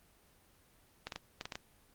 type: clicks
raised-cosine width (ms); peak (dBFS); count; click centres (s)
0.2; -22; 7; 1.07 / 1.122 / 1.16 / 1.411 / 1.455 / 1.522 / 1.555
effects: pink hiss -66 dBFS RMS until 1.94 s + Opus 24 kbps